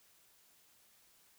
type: silence
effects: white hiss -67 dBFS RMS until 1.38 s